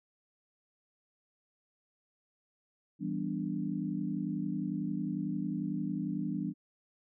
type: chord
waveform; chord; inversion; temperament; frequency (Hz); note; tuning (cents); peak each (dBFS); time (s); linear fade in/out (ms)
sine; E minor seventh; none; equal; 164.81 / 196 / 246.9 / 293.7; E3 / G3 / B3 / D4; 0 / 0 / 0 / 0; -38 / -36 / -39 / -37; 2.99-6.54; 50
effects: none